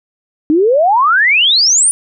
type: exponential sweep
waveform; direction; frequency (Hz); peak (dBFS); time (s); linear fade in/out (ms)
sine; up; 293.7 to 9810; -7; 0.5-1.91; 0
effects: none